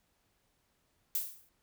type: noise with exponential decay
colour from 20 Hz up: violet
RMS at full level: -30 dBFS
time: 1.15-1.49 s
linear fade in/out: 1 ms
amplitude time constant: 73 ms
effects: pink hiss -75 dBFS RMS until 1.62 s